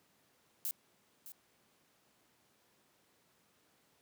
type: noise with echo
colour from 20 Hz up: violet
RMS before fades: -37 dBFS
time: 0.65-0.71 s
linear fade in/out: 0 ms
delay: 610 ms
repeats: 1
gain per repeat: -13 dB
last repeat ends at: 1.32 s
effects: pink hiss -71 dBFS RMS until 4.01 s + high-pass 150 Hz 12 dB/octave